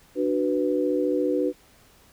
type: chord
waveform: sine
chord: B minor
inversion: first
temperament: just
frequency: 296.3 / 370.4 / 493.9 Hz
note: D4 / F#4 / B4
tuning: +15 / +2 / 0 cents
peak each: -25 / -26 / -25 dBFS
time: 0.15-1.53 s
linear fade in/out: 50 ms
effects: pink hiss -56 dBFS RMS until 2.12 s